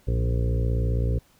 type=harmonic tone with a mistuned harmonic; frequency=58.8 Hz; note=A#1; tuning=16 cents sharp; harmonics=1 / 2 / 3 / 4 / 5 / 6 / 7 / 8 / 9; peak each=-23 / -25 / -35 / -41 / -39 / -45 / -37 / -38 / -40 dBFS; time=0.07-1.19 s; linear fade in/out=10 ms; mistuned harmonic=2; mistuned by=-48 cents; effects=pink hiss -60 dBFS RMS until 1.39 s